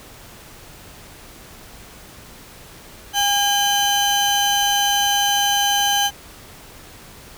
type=tone pair together; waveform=30% pulse; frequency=810 / 3054 Hz; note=G#5 / G7; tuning=-43 / -46 cents; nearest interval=octave + major seventh; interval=2297 cents; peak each=-16 dBFS; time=3.13-6.11 s; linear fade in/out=50 ms; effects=pink hiss -42 dBFS RMS until 7.37 s